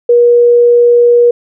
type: tone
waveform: sine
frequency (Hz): 479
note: A#4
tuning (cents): +47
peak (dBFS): -3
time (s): 0.09-1.31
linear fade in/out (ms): 5
effects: none